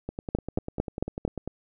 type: two click trains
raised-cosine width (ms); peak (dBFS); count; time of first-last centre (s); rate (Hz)
2; -19 / -11; 15 / 5; 0.09-1.476 / 0.35-1.251; 10.1 / 4.44
effects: none